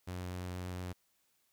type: tone with vibrato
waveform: sawtooth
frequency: 90.4 Hz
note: F#2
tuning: 40 cents flat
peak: -35 dBFS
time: 0.07-0.93 s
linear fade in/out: 10 ms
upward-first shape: sine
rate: 8.5 Hz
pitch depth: 10 cents each way
effects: white hiss -75 dBFS RMS until 1.52 s